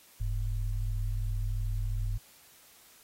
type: tone pair together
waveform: sine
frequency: 41.31 / 104.1 Hz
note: E1 / G#2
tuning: +4 / +5 cents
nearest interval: octave + major third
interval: 1601 cents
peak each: -30 / -33 dBFS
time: 0.2-2.18 s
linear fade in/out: 10 ms
effects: white hiss -58 dBFS RMS until 3.03 s + AAC 48 kbps